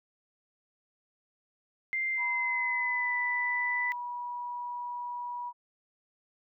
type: tone with pitch glide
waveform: sine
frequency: 2093 to 1988.1 Hz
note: C7 to B6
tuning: 0 to +11 cents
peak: -28 dBFS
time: 1.93-3.92 s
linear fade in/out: 0 ms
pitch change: -89 cents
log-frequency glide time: 2.09-3.15 s
type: tone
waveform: sine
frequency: 970 Hz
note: B5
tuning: 31 cents flat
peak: -34 dBFS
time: 2.17-5.53 s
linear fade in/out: 50 ms
effects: none